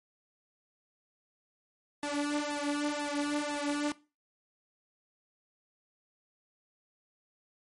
sawtooth tone with flanger, 292.1 Hz, D4, 9 cents flat, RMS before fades -32 dBFS, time 2.03-3.92 s, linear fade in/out 2 ms, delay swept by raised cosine 1.1 to 4.2 ms, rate 2 Hz, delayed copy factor +0.9, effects noise-tail reverb RT60 0.3 s tail -19 dB re dry + MP3 48 kbps

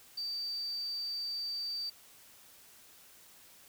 triangle tone, 4636 Hz, D8, 23 cents flat, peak -32 dBFS, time 0.17-1.9 s, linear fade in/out 10 ms, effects tanh soft clip ceiling -32 dBFS + white hiss -58 dBFS RMS until 3.68 s

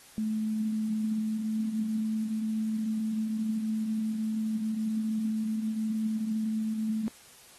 sine tone with pitch glide, 217.2 to 218.8 Hz, A3 to A3, -22 to -9 cents, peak -27 dBFS, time 0.18-7.08 s, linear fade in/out 0 ms, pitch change +13 cents, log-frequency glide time 1.09-1.64 s, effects white hiss -54 dBFS RMS until 7.58 s + AAC 32 kbps

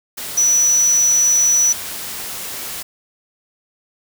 sine tone in noise, 5920 Hz, F#8, in tune, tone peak -11 dBFS, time 0.37-1.73 s, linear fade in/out 10 ms, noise white, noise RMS -28 dBFS, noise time 0.17-2.83 s, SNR +14 dB, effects none

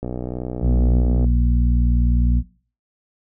click train, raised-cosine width 2 ms, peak -14 dBFS, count 76, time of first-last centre 0.03-1.244 s, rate 61.8 Hz
harmonic tone, 59.9 Hz, A#1, 48 cents sharp, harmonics 1 / 2 / 3 / 4, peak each -15 / -24 / -25 / -26 dBFS, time 0.6-2.43 s, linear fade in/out 50 ms
effects noise-tail reverb RT60 0.4 s tail -17 dB re dry

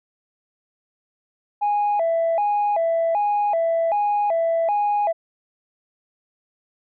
sine tone with vibrato, 740 Hz, F#5, in tune, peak -16 dBFS, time 1.61-5.13 s, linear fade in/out 20 ms, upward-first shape square, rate 1.3 Hz, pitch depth 190 cents each way, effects tanh soft clip ceiling -15 dBFS

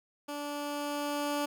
15% pulse tone with level ramp, 290.6 Hz, D4, 18 cents flat, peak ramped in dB -30 to -23 dBFS, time 0.28-1.46 s, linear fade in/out 10 ms, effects none

